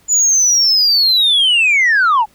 sine linear sweep, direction down, 7040 to 812 Hz, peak -7 dBFS, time 0.08-2.26 s, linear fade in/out 50 ms, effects tanh soft clip ceiling -7 dBFS + pink hiss -52 dBFS RMS until 2.34 s

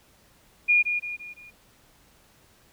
sine tone with echo, 2431 Hz, D#7, 41 cents flat, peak -16 dBFS, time 0.68-0.83 s, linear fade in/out 20 ms, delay 170 ms, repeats 4, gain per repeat -7 dB, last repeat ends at 1.51 s, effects pink hiss -59 dBFS RMS until 2.72 s

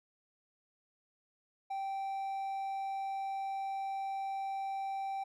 triangle tone, 780 Hz, G5, 9 cents flat, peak -33 dBFS, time 1.7-5.24 s, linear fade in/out 10 ms, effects none

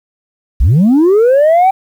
sine linear sweep, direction up, 44.65 to 782 Hz, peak -3 dBFS, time 0.6-1.71 s, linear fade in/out 10 ms, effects tanh soft clip ceiling -4 dBFS + 7-bit

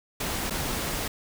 pink noise with dropouts, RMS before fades -30 dBFS, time 0.2-1.08 s, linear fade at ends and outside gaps 5 ms, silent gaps 0.499-0.506 s, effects none

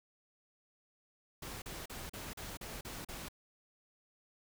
pink noise bursts, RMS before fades -45 dBFS, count 8, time 1.42-3.286 s, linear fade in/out 5 ms, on 200 ms, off 38 ms, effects none

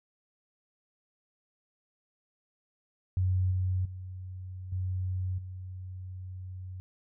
sine tone with level steps, 92.5 Hz, F#2, in tune, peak -24 / -26 / -38 / -29 / -38 dBFS, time 3.17-6.8 s, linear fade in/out 0 ms, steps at 3.51 / 3.85 / 4.72 / 5.38 s, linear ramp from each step 5 ms, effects none

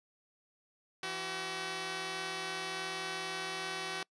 5% pulse tone pair together, 168.87 / 379.1 Hz, E3 / F#4, +42 / +42 cents, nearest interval octave + major second, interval 1400 cents, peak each -33 / -26 dBFS, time 1.03-4.03 s, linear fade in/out 2 ms, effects noise-tail reverb RT60 0.1 s tail -26 dB re dry + resampled to 22050 Hz

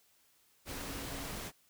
sine tone in noise, 276.9 Hz, C#4, 2 cents flat, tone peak -49 dBFS, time 0.66-1.29 s, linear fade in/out 50 ms, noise pink, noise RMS -42 dBFS, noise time 0.65-1.52 s, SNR -10 dB, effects white hiss -69 dBFS RMS until 1.69 s

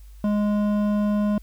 triangle tone with hard clipping, 207.7 Hz, G#3, in tune, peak -21 dBFS, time 0.24-1.38 s, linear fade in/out 2 ms, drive 14 dB, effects added 50 Hz sine -41 dBFS peak until 1.42 s + white hiss -60 dBFS RMS until 1.42 s

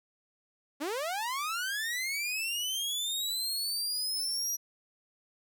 sawtooth linear sweep, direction up, 265.3 to 5800 Hz, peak -28 dBFS, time 0.8-4.57 s, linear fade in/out 20 ms, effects none

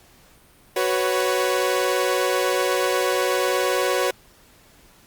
sawtooth chord, F# suspended fourth, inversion none, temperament equal with one note detuned, 372.4 / 493.9 / 554.4 Hz, F#4 / B4 / C#5, +11 / 0 / 0 cents, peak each -20 dBFS, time 0.76-4.11 s, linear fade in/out 5 ms, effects pink hiss -53 dBFS RMS until 5.06 s + Opus 48 kbps

